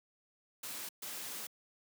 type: noise bursts at uneven times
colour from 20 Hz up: white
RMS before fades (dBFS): -43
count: 2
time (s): 0.63-0.89 / 1.02-1.47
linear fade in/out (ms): 5
effects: high-pass 150 Hz 12 dB/octave